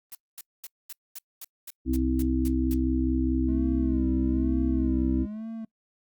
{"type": "noise bursts", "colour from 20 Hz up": "blue", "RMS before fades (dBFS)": -39, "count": 11, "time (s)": [0.12, 2.739], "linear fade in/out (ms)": 0, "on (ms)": 29, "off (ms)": 230}
{"type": "harmonic tone", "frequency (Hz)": 64.7, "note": "C2", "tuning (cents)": -19, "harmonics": [1, 2, 4, 5], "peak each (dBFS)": [-27, -37, -26, -28], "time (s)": [1.85, 5.27], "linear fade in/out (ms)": 50}
{"type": "tone with vibrato", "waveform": "triangle", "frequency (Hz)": 209.6, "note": "G#3", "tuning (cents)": 16, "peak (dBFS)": -31, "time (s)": [3.48, 5.65], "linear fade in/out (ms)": 5, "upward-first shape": "sine", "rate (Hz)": 1.1, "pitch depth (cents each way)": 130}
{"effects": ["noise-tail reverb RT60 0.1 s tail -26 dB re dry", "Opus 32 kbps"]}